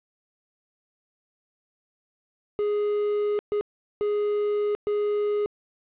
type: tone bursts at uneven times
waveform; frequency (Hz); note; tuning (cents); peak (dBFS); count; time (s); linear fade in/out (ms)
triangle; 415.3; G#4; 0; -20; 4; 2.59-3.39 / 3.52-3.61 / 4.01-4.75 / 4.87-5.46; 0
effects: resampled to 8000 Hz + 9-bit